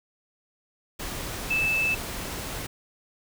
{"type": "tone in noise", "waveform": "sine", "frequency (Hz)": 2628, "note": "E7", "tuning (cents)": -6, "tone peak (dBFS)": -22, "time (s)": [1.5, 1.95], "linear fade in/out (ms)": 10, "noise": "pink", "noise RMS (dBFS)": -34, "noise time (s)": [0.99, 2.67], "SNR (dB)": 9, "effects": []}